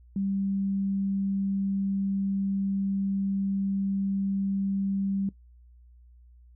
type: tone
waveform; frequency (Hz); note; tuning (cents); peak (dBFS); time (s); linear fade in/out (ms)
sine; 196; G3; 0; -25; 0.16-5.29; 2
effects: noise-tail reverb RT60 0.1 s tail -18 dB re dry + added 60 Hz sine -51 dBFS peak until 6.55 s